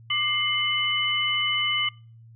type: tone cluster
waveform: sine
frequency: 1186 / 2106 / 2990 Hz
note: D6 / C7 / F#7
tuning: +17 / +11 / +17 cents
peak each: -31 / -27 / -24 dBFS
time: 0.1-1.89 s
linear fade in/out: 5 ms
effects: noise-tail reverb RT60 0.4 s tail -24 dB re dry + added 114 Hz sine -46 dBFS peak until 2.35 s